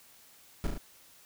brown noise with echo, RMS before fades -29 dBFS, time 0.64-0.67 s, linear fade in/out 0 ms, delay 36 ms, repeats 3, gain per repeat -3 dB, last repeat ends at 0.778 s, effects white hiss -58 dBFS RMS until 1.25 s

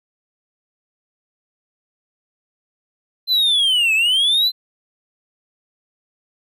triangle linear two-way sweep, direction down then up, 4106 to 2540 to 4106 Hz, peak -12 dBFS, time 3.27-4.52 s, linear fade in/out 50 ms, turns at 3.94 s, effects none

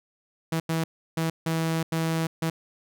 sawtooth tone bursts at uneven times, 162.7 Hz, E3, 22 cents flat, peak -20 dBFS, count 6, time 0.52-0.6 / 0.69-0.84 / 1.17-1.3 / 1.46-1.83 / 1.92-2.27 / 2.42-2.5 s, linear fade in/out 5 ms, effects none

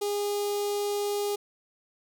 sawtooth tone with notch filter, 409.2 Hz, G#4, 26 cents flat, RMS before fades -29 dBFS, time 0.01-1.36 s, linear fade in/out 10 ms, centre 1700 Hz, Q 0.59, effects none

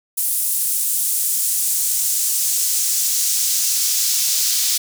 pink noise with high-pass filter sweep, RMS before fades -19 dBFS, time 0.17-4.78 s, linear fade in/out 10 ms, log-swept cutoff 10000 to 5100 Hz, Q 1.3, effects none

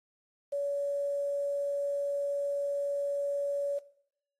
sine tone with quantisation, 567 Hz, C#5, 39 cents sharp, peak -29 dBFS, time 0.52-3.79 s, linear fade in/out 10 ms, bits 9, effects noise-tail reverb RT60 0.7 s tail -18 dB re dry + AAC 32 kbps

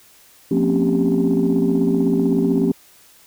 sine tone cluster, 176.3 / 228.5 / 259.9 / 275.9 / 392.1 Hz, F3 / A#3 / C4 / C#4 / G4, +17 / -34 / -11 / -8 / 0 cents, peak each -20 dBFS, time 0.51-2.72 s, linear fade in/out 5 ms, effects tanh soft clip ceiling -8 dBFS + white hiss -50 dBFS RMS until 3.26 s

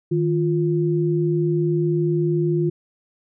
sine tone pair together, 155.56 / 349.2 Hz, D#3 / F4, 0 / 0 cents, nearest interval octave + major second, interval 1400 cents, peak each -20 dBFS, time 0.11-2.7 s, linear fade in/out 10 ms, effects none

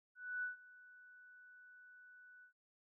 sine tone with ADSR envelope, 1485 Hz, F#6, 6 cents sharp, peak -37 dBFS, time 0.15-2.53 s, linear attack 280 ms, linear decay 130 ms, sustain -21 dB, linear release 98 ms, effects none

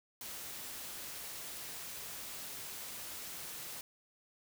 white noise, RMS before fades -45 dBFS, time 0.21-3.81 s, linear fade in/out 2 ms, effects none

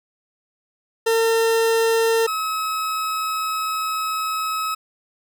40% pulse tone pair in turn, 453.8 / 1283.5 Hz, A#4 / E6, -47 / -47 cents, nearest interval octave + tritone, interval 1800 cents, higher second, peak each -15 / -21 dBFS, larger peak first, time 1.06-2.27 / 2.27-4.75 s, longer second, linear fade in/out 10 ms, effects none

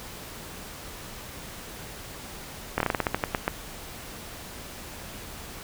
slowing click train, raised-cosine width 0.5 ms, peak -8 dBFS, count 12, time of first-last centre 2.78-3.479 s, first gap 23 ms, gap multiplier 1.19, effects pink hiss -41 dBFS RMS until 5.63 s

